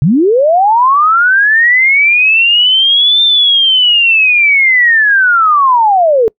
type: linear two-way sweep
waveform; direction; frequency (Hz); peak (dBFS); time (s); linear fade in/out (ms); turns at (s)
sine; up then down; 123.47 to 3600 to 426.1; -5; 0.02-6.28; 0; 3.23
effects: noise-tail reverb RT60 0.1 s tail -26 dB re dry